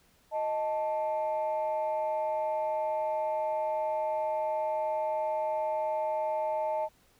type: tone pair together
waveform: sine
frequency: 622.9 / 880 Hz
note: D#5 / A5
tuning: +2 / 0 cents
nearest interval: tritone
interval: 598 cents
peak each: -29 / -30 dBFS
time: 0.31-6.89 s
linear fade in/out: 50 ms
effects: tanh soft clip ceiling -23 dBFS + pink hiss -65 dBFS RMS until 7.19 s